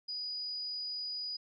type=tone; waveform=sine; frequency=4928 Hz; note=D#8; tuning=17 cents flat; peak=-36 dBFS; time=0.08-1.37 s; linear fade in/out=10 ms; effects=none